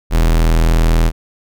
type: tone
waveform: 45% pulse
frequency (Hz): 40.89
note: E1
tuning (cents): -13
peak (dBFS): -9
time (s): 0.1-1.12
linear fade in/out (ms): 50
effects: none